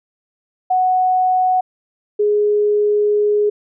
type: tone pair in turn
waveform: sine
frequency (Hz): 740 / 416.5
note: F#5 / G#4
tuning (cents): 0 / +5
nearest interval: minor seventh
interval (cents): 995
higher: first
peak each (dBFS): -12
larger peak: neither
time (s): 0.7-1.61 / 2.19-3.5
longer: second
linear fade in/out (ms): 10
effects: none